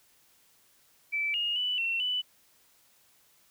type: tone with pitch steps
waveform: sine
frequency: 2319 / 2854 / 2975 / 2713 / 2984 Hz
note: D7 / F7 / F#7 / E7 / F#7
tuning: -22 / +37 / +9 / +49 / +14 cents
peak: -27 dBFS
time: 1.12-2.22 s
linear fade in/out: 20 ms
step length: 220 ms
effects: white hiss -64 dBFS RMS until 3.5 s